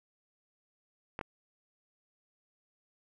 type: clicks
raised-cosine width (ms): 0.5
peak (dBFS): -22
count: 2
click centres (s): 1.191 / 1.212
effects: none